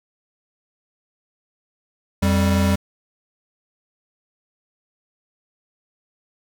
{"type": "tone pair together", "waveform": "square", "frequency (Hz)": [87.31, 196], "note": ["F2", "G3"], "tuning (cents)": [0, 0], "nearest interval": "octave + major second", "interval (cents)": 1400, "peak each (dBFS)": -19, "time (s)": [2.22, 2.76], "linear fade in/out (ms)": 10, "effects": []}